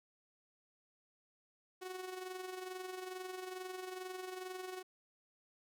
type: tone with amplitude modulation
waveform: sawtooth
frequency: 370 Hz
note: F#4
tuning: in tune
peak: -37 dBFS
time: 1.81-4.83 s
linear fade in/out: 20 ms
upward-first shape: sine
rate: 22.3 Hz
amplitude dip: 55%
effects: none